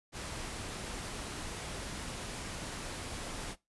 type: noise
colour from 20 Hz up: pink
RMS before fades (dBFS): -41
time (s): 0.12-3.56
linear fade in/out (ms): 50
effects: noise-tail reverb RT60 0.2 s tail -20 dB re dry + resampled to 24000 Hz